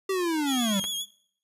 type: linear sweep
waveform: square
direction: down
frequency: 392 to 187.1 Hz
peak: -25 dBFS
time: 0.09-0.8 s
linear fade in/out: 5 ms
type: tone with vibrato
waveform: sawtooth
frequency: 3322 Hz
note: G#7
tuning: in tune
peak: -26 dBFS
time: 0.45-1.06 s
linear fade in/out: 50 ms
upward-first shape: triangle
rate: 7.3 Hz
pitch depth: 56 cents each way
type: clicks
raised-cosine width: 0.3 ms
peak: -18 / -27 dBFS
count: 2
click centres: 0.841 / 0.85 s
effects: noise-tail reverb RT60 0.6 s tail -20 dB re dry + resampled to 32000 Hz